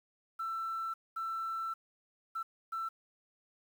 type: tone bursts at uneven times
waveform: sine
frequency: 1335 Hz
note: E6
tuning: 22 cents sharp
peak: -33 dBFS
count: 4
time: 0.39-0.94 / 1.16-1.74 / 2.35-2.43 / 2.72-2.89 s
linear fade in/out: 10 ms
effects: tanh soft clip ceiling -31 dBFS + 10-bit